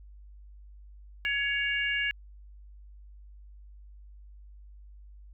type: harmonic tone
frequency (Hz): 560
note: C#5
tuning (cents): +18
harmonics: 3 / 4 / 5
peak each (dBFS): -30 / -31 / -32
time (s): 1.25-2.11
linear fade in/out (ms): 0
effects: added 50 Hz sine -47 dBFS peak until 5.33 s